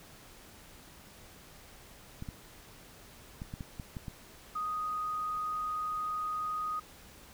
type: clicks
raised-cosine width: 5 ms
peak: -27 dBFS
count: 8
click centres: 2.224 / 2.288 / 3.419 / 3.539 / 3.608 / 3.798 / 3.968 / 4.082 s
type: tone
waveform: sine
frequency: 1245 Hz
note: D#6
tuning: 1 cent sharp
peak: -32 dBFS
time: 4.55-6.8 s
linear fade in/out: 10 ms
effects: pink hiss -54 dBFS RMS until 7.33 s